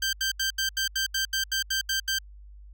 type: tone bursts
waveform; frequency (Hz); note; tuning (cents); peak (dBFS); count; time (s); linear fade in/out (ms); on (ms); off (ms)
15% pulse; 1568; G6; 0; -18; 12; 0.02-2.187; 5; 110; 77
effects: added 50 Hz sine -44 dBFS peak until 2.73 s